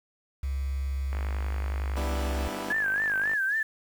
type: tone with pitch glide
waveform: sine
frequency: 68 to 67.41 Hz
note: C#2 to C#2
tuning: -33 to -48 cents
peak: -27 dBFS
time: 0.43-2.48 s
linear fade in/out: 5 ms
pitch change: -15 cents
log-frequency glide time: 0.84-1.62 s
type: click train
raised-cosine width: 0.5 ms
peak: -23 dBFS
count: 113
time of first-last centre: 1.13-3.335 s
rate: 50.8 Hz
type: chord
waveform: 15% pulse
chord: E minor seventh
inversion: first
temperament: equal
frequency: 196 / 246.9 / 293.7 / 329.6 Hz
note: G3 / B3 / D4 / E4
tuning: 0 / 0 / 0 / 0 cents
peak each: -32 dBFS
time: 1.96-2.73 s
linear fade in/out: 10 ms
type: tone with vibrato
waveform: sine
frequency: 1661.2 Hz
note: G#6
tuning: in tune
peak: -24 dBFS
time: 2.7-3.63 s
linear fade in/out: 5 ms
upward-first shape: sine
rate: 3.7 Hz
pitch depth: 130 cents each way
effects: 8-bit

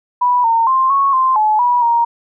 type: tone with pitch steps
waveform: sine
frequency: 983 / 914 / 1051 / 1104 / 1044 / 857 / 973 / 937 Hz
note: B5 / A#5 / C6 / C#6 / C6 / A5 / B5 / A#5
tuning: -8 / -34 / +7 / -7 / -4 / -46 / -26 / +9 cents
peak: -10 dBFS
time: 0.21-2.05 s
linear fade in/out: 10 ms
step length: 230 ms
effects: none

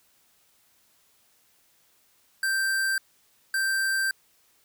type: tone pair in turn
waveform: square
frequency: 1568 / 1568 Hz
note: G6 / G6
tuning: 0 / 0 cents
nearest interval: unison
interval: 0 cents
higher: neither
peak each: -24 dBFS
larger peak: neither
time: 2.43-2.98 / 3.54-4.11 s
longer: second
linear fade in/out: 2 ms
effects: white hiss -64 dBFS RMS until 4.64 s

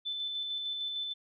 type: tone with tremolo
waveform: sine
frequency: 3520 Hz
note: A7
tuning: in tune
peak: -32 dBFS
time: 0.05-1.14 s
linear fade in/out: 20 ms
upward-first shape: square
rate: 6.6 Hz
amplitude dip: 25%
effects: none

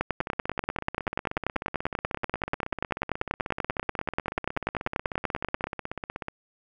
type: two click trains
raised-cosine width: 0.5 ms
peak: -17 / -10 dBFS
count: 100 / 59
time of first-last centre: 0.21-6.284 / 0.01-5.641 s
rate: 16.3 / 10.3 Hz
effects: none

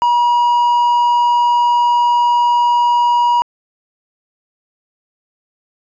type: tone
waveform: triangle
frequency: 960 Hz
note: B5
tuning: 49 cents flat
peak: -8 dBFS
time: 0.02-3.42 s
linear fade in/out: 0 ms
effects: resampled to 16000 Hz

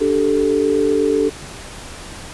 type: chord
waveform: sine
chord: D suspended fourth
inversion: none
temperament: equal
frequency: 293.7 / 392 / 440 Hz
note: D4 / G4 / A4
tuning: 0 / 0 / 0 cents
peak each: -19 / -19 / -16 dBFS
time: 0-1.3 s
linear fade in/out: 20 ms
effects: pink hiss -34 dBFS RMS until 2.33 s + resampled to 24000 Hz

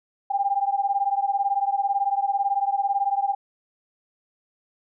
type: beating tone pair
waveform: sine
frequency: 790 / 808 Hz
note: G5 / G#5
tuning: +13 / -48 cents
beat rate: 18 Hz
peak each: -23 / -24 dBFS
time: 0.3-3.35 s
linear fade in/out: 10 ms
effects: none

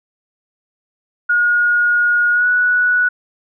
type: tone with pitch glide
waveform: sine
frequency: 1439 to 1471.8 Hz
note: F#6 to F#6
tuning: -49 to -10 cents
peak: -11 dBFS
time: 1.29-3.09 s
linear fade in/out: 10 ms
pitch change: +39 cents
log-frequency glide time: 2.32-2.47 s
effects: none

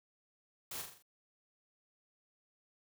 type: noise with echo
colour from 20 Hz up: white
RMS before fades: -43 dBFS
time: 0.71-0.82 s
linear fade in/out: 5 ms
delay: 41 ms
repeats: 5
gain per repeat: -5 dB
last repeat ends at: 1.025 s
effects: none

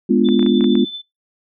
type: chord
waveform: sine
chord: G# diminished seventh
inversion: none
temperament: equal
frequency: 207.7 / 246.9 / 293.7 / 349.2 Hz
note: G#3 / B3 / D4 / F4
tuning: 0 / 0 / 0 / 0 cents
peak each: -16 / -15 / -20 / -17 dBFS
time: 0.09-0.85 s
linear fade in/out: 10 ms
type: tone with tremolo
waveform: sine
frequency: 3520 Hz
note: A7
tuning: in tune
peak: -24 dBFS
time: 0.24-1.02 s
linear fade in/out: 20 ms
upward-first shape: triangle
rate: 13 Hz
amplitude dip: 55%
type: clicks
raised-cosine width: 0.5 ms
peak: -17 dBFS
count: 7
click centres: 0.288 / 0.394 / 0.428 / 0.463 / 0.609 / 0.642 / 0.754 s
effects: noise-tail reverb RT60 0.2 s tail -24 dB re dry

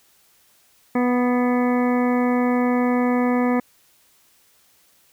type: harmonic tone with a mistuned harmonic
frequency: 246.5 Hz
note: B3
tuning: 3 cents flat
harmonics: 1 / 2 / 3 / 4 / 5 / 7 / 8 / 9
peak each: -18 / -24 / -28 / -30 / -32 / -35 / -36 / -37 dBFS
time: 0.95-3.6 s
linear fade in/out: 5 ms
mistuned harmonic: 8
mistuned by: +30 cents
effects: white hiss -58 dBFS RMS until 5.12 s

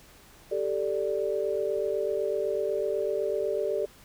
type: chord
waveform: sine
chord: G suspended second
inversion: none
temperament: equal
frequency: 392 / 440 / 587.3 Hz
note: G4 / A4 / D5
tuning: 0 / 0 / 0 cents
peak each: -30 dBFS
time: 0.51-3.86 s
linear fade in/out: 10 ms
effects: pink hiss -54 dBFS RMS until 4.04 s

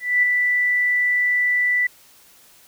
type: tone with ADSR envelope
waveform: sine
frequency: 1975.5 Hz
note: B6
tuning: in tune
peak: -12 dBFS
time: 0-1.87 s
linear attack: 230 ms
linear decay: 4 ms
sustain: -4 dB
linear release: 6 ms
effects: white hiss -51 dBFS RMS until 2.67 s

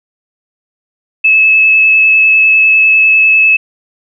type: tone with vibrato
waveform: sine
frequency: 2600 Hz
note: E7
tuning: 24 cents flat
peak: -4 dBFS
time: 1.24-3.57 s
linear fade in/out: 10 ms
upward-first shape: sine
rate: 10 Hz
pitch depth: 10 cents each way
effects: none

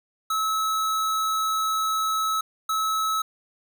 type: tone pair in turn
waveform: square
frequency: 1296 / 1296 Hz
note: E6 / E6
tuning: -30 / -30 cents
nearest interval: unison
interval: 0 cents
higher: neither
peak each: -23 dBFS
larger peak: neither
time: 0.3-2.41 / 2.69-3.22 s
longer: first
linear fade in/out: 5 ms
effects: none

